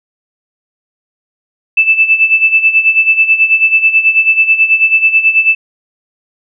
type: tone with tremolo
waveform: sine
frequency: 2637 Hz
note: E7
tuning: in tune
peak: -3 dBFS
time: 1.77-5.55 s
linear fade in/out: 5 ms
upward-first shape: sine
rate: 9.2 Hz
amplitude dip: 75%
effects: none